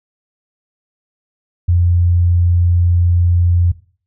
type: tone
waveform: sine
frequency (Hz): 87.31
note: F2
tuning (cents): 0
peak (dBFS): -9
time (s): 1.68-3.72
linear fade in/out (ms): 10
effects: noise-tail reverb RT60 0.4 s tail -17 dB re dry